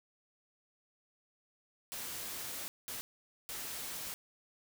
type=noise bursts at uneven times; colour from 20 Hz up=white; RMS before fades=-42 dBFS; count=3; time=1.92-2.68 / 2.88-3.01 / 3.49-4.14 s; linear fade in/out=0 ms; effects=none